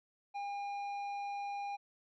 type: tone with tanh clipping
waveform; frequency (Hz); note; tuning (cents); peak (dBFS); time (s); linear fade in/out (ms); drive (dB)
triangle; 807; G#5; -50; -39; 0.34-1.77; 20; 13
effects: none